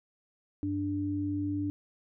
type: tone pair together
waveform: sine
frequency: 98 / 293.7 Hz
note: G2 / D4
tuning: 0 / 0 cents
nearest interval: octave + perfect fifth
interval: 1900 cents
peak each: -35 / -30 dBFS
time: 0.63-1.7 s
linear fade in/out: 0 ms
effects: none